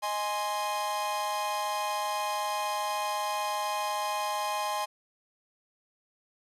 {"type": "chord", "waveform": "45% pulse", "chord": "Ab major", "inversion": "second", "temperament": "equal", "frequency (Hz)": [622.3, 830.6, 1046.5], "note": ["Eb5", "Ab5", "C6"], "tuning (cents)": [0, 0, 0], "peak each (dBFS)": [-37, -32, -33], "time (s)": [0.02, 4.86], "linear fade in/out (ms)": 20, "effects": ["resampled to 32000 Hz", "11-bit"]}